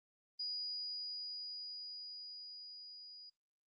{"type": "tone with level ramp", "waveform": "sine", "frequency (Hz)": 4905, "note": "D#8", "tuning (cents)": -26, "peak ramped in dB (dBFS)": [-38, -52], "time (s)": [0.39, 3.3], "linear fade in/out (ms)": 10, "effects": ["noise-tail reverb RT60 0.2 s tail -25 dB re dry", "Opus 24 kbps"]}